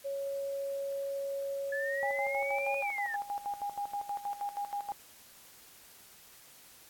sine tone, 554.4 Hz, C#5, in tune, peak -33 dBFS, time 0.04-2.83 s, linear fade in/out 20 ms
sine linear two-way sweep, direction up then down, 1711 to 2482 to 1711 Hz, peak -34 dBFS, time 1.72-3.16 s, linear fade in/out 5 ms, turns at 2.79 s
sine tone with tremolo, 813 Hz, G#5, 37 cents flat, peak -32 dBFS, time 2.03-4.92 s, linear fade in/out 0 ms, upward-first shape square, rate 6.3 Hz, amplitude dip 75%
effects white hiss -56 dBFS RMS until 6.89 s + AAC 64 kbps

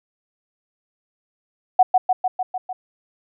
sine tone with echo, 740 Hz, F#5, in tune, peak -7 dBFS, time 1.79-1.83 s, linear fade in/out 5 ms, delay 150 ms, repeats 6, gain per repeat -3 dB, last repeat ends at 2.73 s, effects none

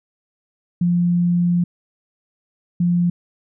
sine tone pair in turn, 174.61 / 174.61 Hz, F3 / F3, 0 / 0 cents, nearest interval unison, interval 0 cents, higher neither, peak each -14 dBFS, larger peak neither, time 0.81-1.64 / 2.8-3.1 s, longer first, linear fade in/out 5 ms, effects none

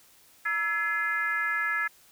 sine tone with frequency modulation, 1698 Hz, G#6, 38 cents sharp, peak -25 dBFS, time 0.45-1.88 s, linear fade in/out 10 ms, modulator 378 Hz, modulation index 1, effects white hiss -58 dBFS RMS until 2.11 s

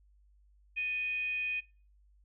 sine tone with frequency modulation, 2489 Hz, D#7, in tune, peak -31 dBFS, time 0.76-1.61 s, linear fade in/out 20 ms, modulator 690 Hz, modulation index 0.21, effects noise-tail reverb RT60 0.4 s tail -23 dB re dry + added 50 Hz sine -61 dBFS peak until 2.24 s

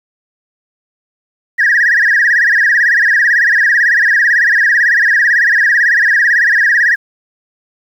sine tone with vibrato, 1768 Hz, A6, 8 cents sharp, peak -6 dBFS, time 1.58-6.96 s, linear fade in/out 20 ms, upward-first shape sine, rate 18 Hz, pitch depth 160 cents each way, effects tanh soft clip ceiling -3 dBFS + 7-bit

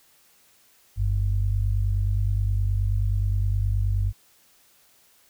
sine tone pair together, 48.78 / 98.3 Hz, G1 / G2, -8 / +5 cents, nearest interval octave, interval 1213 cents, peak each -23 dBFS, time 0.96-4.13 s, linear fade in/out 50 ms, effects white hiss -59 dBFS RMS until 5.29 s

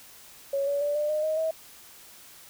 sine tone with pitch steps, 554.4 / 568 / 582 / 596.3 / 610.9 / 625.9 / 641.3 Hz, C#5 / C#5 / D5 / D5 / D#5 / D#5 / E5, 0 / +42 / -16 / +26 / -32 / +10 / -48 cents, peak -24 dBFS, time 0.53-1.51 s, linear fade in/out 5 ms, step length 140 ms, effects white hiss -50 dBFS RMS until 2.49 s

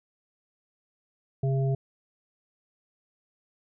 harmonic tone, 134.8 Hz, C#3, 48 cents flat, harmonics 1 / 3 / 5, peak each -23 / -33 / -37 dBFS, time 1.43-1.75 s, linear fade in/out 5 ms, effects none

